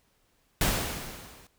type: noise with level ramp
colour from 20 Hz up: pink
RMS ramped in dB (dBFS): -24 to -54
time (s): 0.61-1.47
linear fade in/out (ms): 2
effects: pink hiss -69 dBFS RMS until 1.58 s